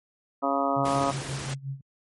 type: harmonic tone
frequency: 138.59 Hz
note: C#3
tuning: in tune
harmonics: 2 / 3 / 4 / 5 / 6 / 7 / 8 / 9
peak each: -29 / -37 / -30 / -28 / -35 / -31 / -34 / -30 dBFS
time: 0.42-1.12 s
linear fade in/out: 20 ms
type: tone with tremolo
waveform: sine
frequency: 136.4 Hz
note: C#3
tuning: 28 cents flat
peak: -28 dBFS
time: 0.76-1.81 s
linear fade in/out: 5 ms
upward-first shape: sine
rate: 5.6 Hz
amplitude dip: 85%
type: noise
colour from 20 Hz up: pink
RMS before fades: -35 dBFS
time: 0.85-1.54 s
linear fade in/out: 5 ms
effects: high-pass 80 Hz 12 dB/octave + MP3 48 kbps